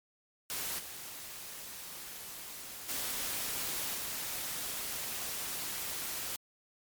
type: noise with level steps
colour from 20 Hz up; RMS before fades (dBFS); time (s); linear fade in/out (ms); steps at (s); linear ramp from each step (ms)
white; -37 / -45 / -36 / -38; 0.5-6.36; 0; 0.78 / 2.88 / 3.93; 20
effects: MP3 96 kbps